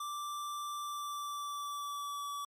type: tone with pitch glide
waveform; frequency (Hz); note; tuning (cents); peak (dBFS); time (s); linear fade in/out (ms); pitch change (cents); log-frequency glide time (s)
square; 1174.7 to 1147.2; D6 to D6; 0 to -41; -38; 0-2.45; 5; -41; 0.81-2.29
effects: MP3 64 kbps